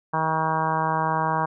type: harmonic tone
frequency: 159.1 Hz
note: D#3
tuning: 39 cents sharp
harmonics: 1 / 2 / 3 / 4 / 5 / 6 / 7 / 8 / 9 / 10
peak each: -29 / -36 / -34 / -32 / -28 / -25 / -28 / -37 / -36 / -35 dBFS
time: 0.13-1.46 s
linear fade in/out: 10 ms
effects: none